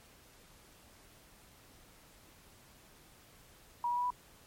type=tone with pitch steps; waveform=sine; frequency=959 / 968.5 / 978 / 987.7 Hz; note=A#5 / B5 / B5 / B5; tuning=+49 / -34 / -17 / 0 cents; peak=-30 dBFS; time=3.84-4.104 s; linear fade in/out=2 ms; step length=66 ms; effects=pink hiss -60 dBFS RMS until 4.46 s + MP3 64 kbps